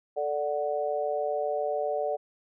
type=chord; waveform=sine; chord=D major; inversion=second; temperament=equal; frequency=440 / 587.3 / 740 Hz; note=A4 / D5 / F#5; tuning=0 / 0 / 0 cents; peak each=-32 / -29 / -32 dBFS; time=0.16-2.17 s; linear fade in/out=20 ms; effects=none